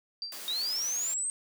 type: tone with exponential decay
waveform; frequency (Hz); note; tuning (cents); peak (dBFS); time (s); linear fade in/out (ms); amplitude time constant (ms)
sine; 4699; D8; 0; -31; 0.22-0.55; 1; 70
type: high-pass noise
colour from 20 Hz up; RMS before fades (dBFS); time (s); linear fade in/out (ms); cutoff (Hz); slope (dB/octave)
white; -42; 0.32-1.14; 2; 240; 12
type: linear sweep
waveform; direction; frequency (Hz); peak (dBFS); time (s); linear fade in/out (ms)
sine; up; 3671 to 8450; -29; 0.48-1.3; 0
effects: none